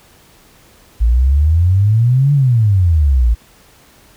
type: exponential two-way sweep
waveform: sine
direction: up then down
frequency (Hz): 54.5 to 146.2 to 54.5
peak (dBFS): -8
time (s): 1-3.35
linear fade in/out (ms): 20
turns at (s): 2.33
effects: pink hiss -47 dBFS RMS until 4.16 s